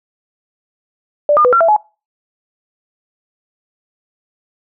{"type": "tone with pitch steps", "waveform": "sine", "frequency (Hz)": [588, 1211, 496.6, 1365, 663, 847], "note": ["D5", "D#6", "B4", "F6", "E5", "G#5"], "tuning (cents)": [2, -47, 9, -40, 10, 34], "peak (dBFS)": -7, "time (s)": [1.29, 1.764], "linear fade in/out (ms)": 2, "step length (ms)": 79, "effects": ["noise-tail reverb RT60 0.3 s tail -22 dB re dry"]}